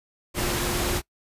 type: tone in noise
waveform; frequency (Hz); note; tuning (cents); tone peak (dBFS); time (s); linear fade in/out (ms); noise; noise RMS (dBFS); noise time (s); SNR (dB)
sine; 354.7; F4; +27; -31; 0.34-1.02; 50; pink; -26; 0.34-1.02; -8
effects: noise-tail reverb RT60 0.1 s tail -23 dB re dry + resampled to 32000 Hz